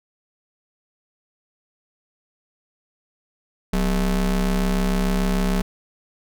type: ring-modulated tone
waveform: square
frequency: 109.3 Hz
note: A2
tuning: 11 cents flat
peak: -16 dBFS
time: 3.73-5.62 s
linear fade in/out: 5 ms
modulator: 75.9 Hz
effects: none